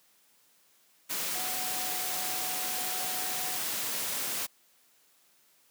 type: tone in noise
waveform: sine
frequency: 740 Hz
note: F#5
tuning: in tune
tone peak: -41 dBFS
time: 1.34-3.58 s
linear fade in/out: 20 ms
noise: white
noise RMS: -33 dBFS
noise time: 1.09-4.47 s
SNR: -11 dB
effects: white hiss -65 dBFS RMS until 5.7 s + high-pass 150 Hz 12 dB/octave